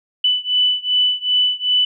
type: beating tone pair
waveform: sine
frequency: 2986 / 2988.6 Hz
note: F#7 / F#7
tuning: +15 / +17 cents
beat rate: 2.6 Hz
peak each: -17 / -18 dBFS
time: 0.24-1.85 s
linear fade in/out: 5 ms
effects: none